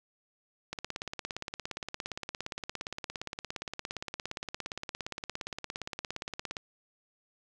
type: click train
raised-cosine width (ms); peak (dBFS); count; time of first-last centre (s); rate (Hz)
0.2; -19; 102; 0.73-6.568; 17.3
effects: none